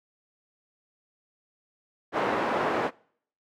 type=band-pass noise; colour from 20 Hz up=pink; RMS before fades=-27 dBFS; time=2.12-2.91 s; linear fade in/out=50 ms; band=370 to 1300 Hz; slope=12 dB/octave; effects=noise-tail reverb RT60 0.6 s tail -25 dB re dry